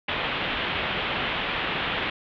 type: low-pass noise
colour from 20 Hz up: white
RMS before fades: -28 dBFS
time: 0.08-2.1 s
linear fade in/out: 5 ms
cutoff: 3400 Hz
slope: 48 dB/octave
effects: none